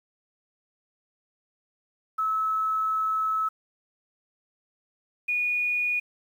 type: tone pair in turn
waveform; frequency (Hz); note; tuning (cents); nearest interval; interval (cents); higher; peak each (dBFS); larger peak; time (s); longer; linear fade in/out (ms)
sine; 1298 / 2455; E6 / D#7; -27 / -24; major seventh; 1103; second; -23; neither; 2.18-3.49 / 5.28-6; first; 10
effects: 9-bit